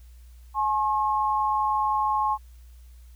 sine tone pair together, 849 / 1078.7 Hz, G#5 / C#6, +38 / -48 cents, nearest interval major third, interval 414 cents, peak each -24 dBFS, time 0.54-2.38 s, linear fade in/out 50 ms, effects added 60 Hz sine -45 dBFS peak until 3.15 s + white hiss -63 dBFS RMS until 3.15 s

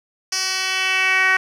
10% pulse tone with band-pass filter sweep, 377.2 Hz, F#4, 33 cents sharp, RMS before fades -19 dBFS, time 0.32-1.37 s, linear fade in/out 5 ms, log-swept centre 5300 to 1800 Hz, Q 2.5, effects none

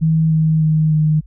sine tone with pitch steps, 159.9 / 157.97 / 156.07 / 154.19 Hz, D#3 / D#3 / D#3 / D#3, +48 / +27 / +6 / -15 cents, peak -11 dBFS, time 0.01-1.21 s, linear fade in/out 20 ms, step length 300 ms, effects added 50 Hz sine -38 dBFS peak until 1.26 s

